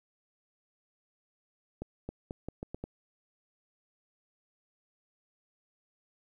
accelerating click train, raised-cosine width 2 ms, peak -24 dBFS, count 7, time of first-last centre 1.82-2.84 s, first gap 270 ms, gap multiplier 0.81, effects 11-bit

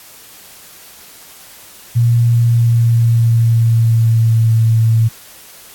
sine tone with pitch glide, 118.2 to 112.93 Hz, A#2 to A2, +24 to +46 cents, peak -8 dBFS, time 1.95-5.09 s, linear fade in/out 20 ms, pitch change -78 cents, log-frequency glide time 2.21-4.52 s, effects white hiss -39 dBFS RMS until 5.74 s + AAC 64 kbps

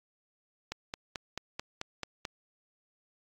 click train, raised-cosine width 0.2 ms, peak -18 dBFS, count 8, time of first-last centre 0.72-2.252 s, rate 4.57 Hz, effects AAC 48 kbps

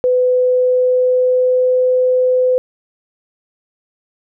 sine tone with pitch glide, 502 to 506.7 Hz, B4 to B4, +28 to +44 cents, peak -10 dBFS, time 0.04-2.58 s, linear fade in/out 0 ms, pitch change +16 cents, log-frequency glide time 0.15-1.87 s, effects none

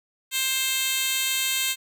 10% pulse tone with high-pass filter, 527 Hz, C5, 12 cents sharp, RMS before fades -25 dBFS, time 0.31-1.76 s, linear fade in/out 50 ms, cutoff 3500 Hz, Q 0.9, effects none

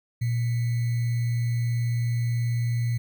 sine tone with sample-and-hold, 118.5 Hz, A#2, 29 cents sharp, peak -22 dBFS, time 0.21-2.98 s, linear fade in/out 10 ms, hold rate 2100 Hz, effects none

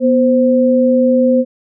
sine tone pair together, 244.9 / 520 Hz, B3 / C5, -14 / -11 cents, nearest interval octave + minor second, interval 1303 cents, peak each -11 dBFS, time 0-1.45 s, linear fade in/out 50 ms, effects none

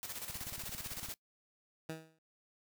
white noise with tremolo, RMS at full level -42 dBFS, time 0.03-1.14 s, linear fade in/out 0 ms, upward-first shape square, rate 16 Hz, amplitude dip 55%
click train, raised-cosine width 5 ms, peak -38 dBFS, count 15, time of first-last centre 0.3-1.087 s, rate 17.8 Hz
15% pulse tone with exponential decay, 160 Hz, D#3, 49 cents sharp, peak -31 dBFS, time 1.89-2.19 s, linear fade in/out 5 ms, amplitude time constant 64 ms
effects noise-tail reverb RT60 0.1 s tail -21 dB re dry

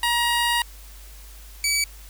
15% pulse tone pair in turn, 949 / 2286 Hz, A#5 / D7, +31 / -47 cents, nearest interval octave + minor third, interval 1522 cents, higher second, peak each -13 dBFS, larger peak neither, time 0.03-0.62 / 1.64-1.84 s, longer first, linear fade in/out 2 ms, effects added 50 Hz sine -41 dBFS peak until 2.09 s + white hiss -48 dBFS RMS until 2.09 s

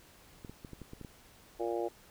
clicks, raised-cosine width 3 ms, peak -32 dBFS, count 8, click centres 0.448 / 0.496 / 0.648 / 0.733 / 0.817 / 0.934 / 1.013 / 1.048 s
harmonic tone, 116.54 Hz, A#2, in tune, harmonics 3 / 4 / 5 / 6 / 7, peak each -35 / -37 / -39 / -41 / -42 dBFS, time 1.59-1.89 s, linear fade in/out 20 ms
effects pink hiss -59 dBFS RMS until 2.1 s

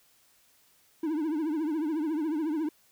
triangle tone with vibrato, 311.1 Hz, D#4, in tune, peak -25 dBFS, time 1.03-2.69 s, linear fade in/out 5 ms, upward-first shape triangle, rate 14 Hz, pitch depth 140 cents each way, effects white hiss -64 dBFS RMS until 2.91 s

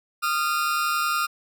40% pulse tone pair together, 1231.2 / 1382 Hz, D#6 / F6, -19 / -19 cents, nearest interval major second, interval 200 cents, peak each -24 dBFS, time 0.22-1.27 s, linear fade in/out 20 ms, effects none

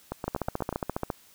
two click trains, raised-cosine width 1 ms, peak -14 / -17 dBFS, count 13 / 6, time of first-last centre 0.28-1.102 / 0.12-0.727 s, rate 14.6 / 8.24 Hz, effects white hiss -57 dBFS RMS until 1.34 s

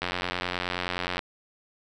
click train, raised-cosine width 0.3 ms, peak -12 dBFS, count 106, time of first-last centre 0.02-1.192 s, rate 89.6 Hz, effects none

